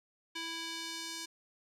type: tone with band-pass filter sweep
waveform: square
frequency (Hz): 329.6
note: E4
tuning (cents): 0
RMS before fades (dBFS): -41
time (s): 0.35-1.26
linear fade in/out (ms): 10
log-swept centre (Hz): 3300 to 5700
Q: 1.2
effects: none